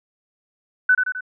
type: tone with echo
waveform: sine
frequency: 1500 Hz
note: F#6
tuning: 23 cents sharp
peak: -11 dBFS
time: 0.89-0.95 s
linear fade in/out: 5 ms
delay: 86 ms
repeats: 3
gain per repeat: -5 dB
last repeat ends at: 1.208 s
effects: none